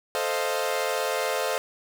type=chord; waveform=sawtooth; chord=F dominant seventh; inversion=first; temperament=equal; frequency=440 / 523.3 / 622.3 / 698.5 Hz; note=A4 / C5 / Eb5 / F5; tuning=0 / 0 / 0 / 0 cents; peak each=-27 / -25 / -27 / -28 dBFS; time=0.15-1.58 s; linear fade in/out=0 ms; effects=none